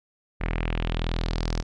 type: tone with low-pass filter sweep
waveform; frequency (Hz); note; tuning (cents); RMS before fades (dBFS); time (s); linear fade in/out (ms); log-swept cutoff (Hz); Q
sawtooth; 41.23; E1; +1; -27; 0.4-1.63; 20; 2100 to 5700; 3
effects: none